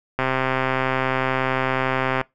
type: click train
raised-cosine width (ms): 0.5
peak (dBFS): -6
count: 266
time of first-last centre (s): 0.19-2.213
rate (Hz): 131
effects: noise-tail reverb RT60 0.2 s tail -23 dB re dry